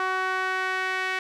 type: tone with band-pass filter sweep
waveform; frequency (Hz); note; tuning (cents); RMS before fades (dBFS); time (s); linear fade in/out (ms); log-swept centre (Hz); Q
sawtooth; 374.7; F#4; +22; -27; 0-1.19; 2; 1300 to 2000; 2.1
effects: none